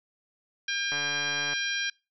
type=harmonic tone; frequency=802 Hz; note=G5; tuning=39 cents sharp; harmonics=2 / 3 / 4 / 5 / 6 / 7; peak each=-31 / -34 / -34 / -37 / -41 / -37 dBFS; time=0.68-1.9 s; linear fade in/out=5 ms
type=click train; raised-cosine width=0.5 ms; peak=-23 dBFS; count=90; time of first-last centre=0.92-1.534 s; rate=145 Hz
effects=noise-tail reverb RT60 0.3 s tail -26 dB re dry